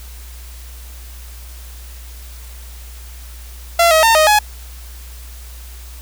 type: tone with pitch steps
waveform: sawtooth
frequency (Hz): 681 / 636 / 907 / 623 / 842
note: F5 / D#5 / A#5 / D#5 / G#5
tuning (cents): -44 / +38 / -48 / +2 / +24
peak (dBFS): -5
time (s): 3.79-4.39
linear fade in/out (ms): 5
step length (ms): 120
effects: added 60 Hz sine -32 dBFS peak until 6.01 s + white hiss -41 dBFS RMS until 6.01 s